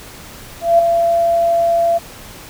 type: tone with ADSR envelope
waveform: sine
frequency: 678 Hz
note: E5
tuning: 49 cents sharp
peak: -5 dBFS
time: 0.61-1.99 s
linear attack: 180 ms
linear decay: 4 ms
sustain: -6 dB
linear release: 23 ms
effects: pink hiss -36 dBFS RMS until 2.49 s